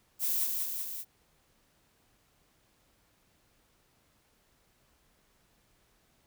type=noise with echo; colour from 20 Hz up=violet; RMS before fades=-30 dBFS; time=0.19-0.48 s; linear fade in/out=50 ms; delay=190 ms; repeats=3; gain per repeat=-3 dB; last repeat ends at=1.05 s; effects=pink hiss -69 dBFS RMS until 6.26 s